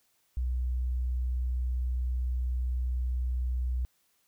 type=tone; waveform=sine; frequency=62.2 Hz; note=B1; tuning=13 cents sharp; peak=-27 dBFS; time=0.37-3.85 s; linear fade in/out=0 ms; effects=white hiss -71 dBFS RMS until 4.27 s